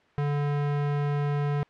square tone, 144.9 Hz, D3, 23 cents flat, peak -25 dBFS, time 0.18-1.63 s, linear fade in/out 0 ms, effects white hiss -60 dBFS RMS until 1.69 s + low-pass 2000 Hz 12 dB/octave

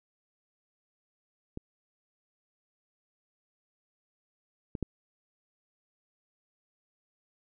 clicks, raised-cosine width 3 ms, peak -24 / -22 / -17 dBFS, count 3, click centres 1.574 / 4.752 / 4.827 s, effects none

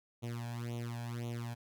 sawtooth tone with flanger, 118.6 Hz, A#2, 30 cents sharp, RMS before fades -40 dBFS, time 0.22-1.55 s, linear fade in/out 20 ms, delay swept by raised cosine 0.3 to 1.24 ms, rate 1.9 Hz, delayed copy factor +0.9, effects none

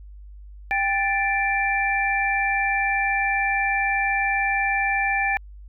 sine tone cluster, 791 / 1757 / 2355 Hz, G5 / A6 / D7, +15 / -3 / +4 cents, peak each -24 dBFS, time 0.71-5.37 s, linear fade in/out 0 ms, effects added 50 Hz sine -39 dBFS peak until 5.68 s

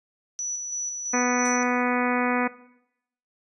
sine tone with tremolo, 5920 Hz, F#8, in tune, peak -27 dBFS, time 0.39-1.63 s, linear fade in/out 0 ms, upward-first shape square, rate 3 Hz, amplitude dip 35%
harmonic tone, 246.9 Hz, B3, in tune, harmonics 1 / 2 / 3 / 4 / 5 / 6 / 7 / 8 / 9 / 10, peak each -25 / -28 / -30 / -31 / -32 / -33 / -33 / -34 / -35 / -35 dBFS, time 1.13-2.48 s, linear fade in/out 10 ms
violet noise with exponential decay, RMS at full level -35 dBFS, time 1.45-1.7 s, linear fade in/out 2 ms, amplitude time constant 53 ms
effects noise-tail reverb RT60 0.8 s tail -18 dB re dry + resampled to 22050 Hz

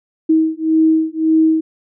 sine beating tone pair, 317.7 / 319.5 Hz, D#4 / D#4, +36 / +46 cents, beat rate 1.8 Hz, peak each -14 dBFS, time 0.29-1.61 s, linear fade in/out 10 ms, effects none

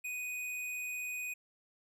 sine tone with hard clipping, 2489 Hz, D#7, in tune, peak -38 dBFS, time 0.04-1.34 s, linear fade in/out 10 ms, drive 16 dB, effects none

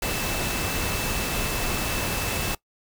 sine tone in noise, 2637 Hz, E7, in tune, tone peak -35 dBFS, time 0.02-2.55 s, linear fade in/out 5 ms, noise pink, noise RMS -27 dBFS, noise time 0.02-2.55 s, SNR -11 dB, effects noise-tail reverb RT60 0.1 s tail -21 dB re dry

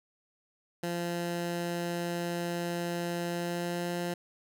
15% pulse tone with pitch glide, 172.7 to 174.5 Hz, F3 to F3, -19 to -1 cents, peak -25 dBFS, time 0.83-4.14 s, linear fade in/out 5 ms, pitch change +18 cents, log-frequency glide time 3.28-3.93 s, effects none

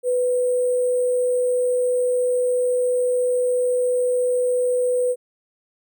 sine tone with sample-and-hold, 497 Hz, B4, 11 cents sharp, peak -17 dBFS, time 0.03-5.16 s, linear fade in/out 50 ms, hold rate 8820 Hz, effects none

